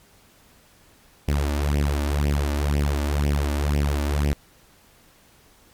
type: tone with flanger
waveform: sawtooth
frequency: 72.3 Hz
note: D2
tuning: 27 cents flat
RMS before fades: -22 dBFS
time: 1.28-4.33 s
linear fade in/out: 0 ms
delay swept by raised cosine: 0.36 to 3.46 ms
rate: 2 Hz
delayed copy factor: +0.75
effects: pink hiss -55 dBFS RMS until 5.73 s + MP3 96 kbps